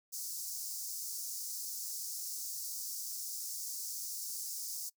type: high-pass noise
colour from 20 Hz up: pink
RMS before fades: -41 dBFS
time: 0.12-4.9 s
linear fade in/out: 20 ms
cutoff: 5000 Hz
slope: 48 dB/octave
effects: noise-tail reverb RT60 0.1 s tail -21 dB re dry